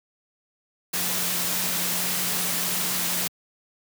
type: tone in noise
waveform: sine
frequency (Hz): 178.7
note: F3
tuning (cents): +40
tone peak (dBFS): -37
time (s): 0.93-3.28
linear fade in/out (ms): 10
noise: white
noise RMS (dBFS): -26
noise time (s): 0.93-3.28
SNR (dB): -14
effects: high-pass 100 Hz 12 dB/octave